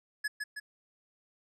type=tone with echo; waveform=square; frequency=1700 Hz; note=G#6; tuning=40 cents sharp; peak=-30 dBFS; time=0.24-0.28 s; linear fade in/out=10 ms; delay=160 ms; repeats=2; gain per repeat=-4 dB; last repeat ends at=0.6 s; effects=low-pass 10000 Hz 12 dB/octave